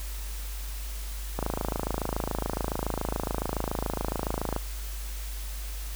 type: click train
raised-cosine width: 1 ms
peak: -14 dBFS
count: 87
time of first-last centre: 1.39-4.563 s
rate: 27.1 Hz
effects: added 50 Hz sine -33 dBFS peak until 5.95 s + white hiss -43 dBFS RMS until 5.95 s